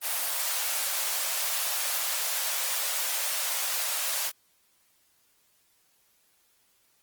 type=high-pass noise; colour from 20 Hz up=white; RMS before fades=-29 dBFS; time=0.01-4.32 s; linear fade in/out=50 ms; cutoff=520 Hz; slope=48 dB/octave; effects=white hiss -67 dBFS RMS until 7.02 s + Opus 24 kbps